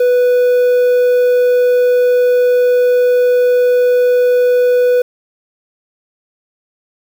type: tone with quantisation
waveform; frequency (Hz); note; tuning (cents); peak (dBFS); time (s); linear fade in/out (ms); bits
triangle; 493.9; B4; 0; -6; 0-5.02; 5; 6
effects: none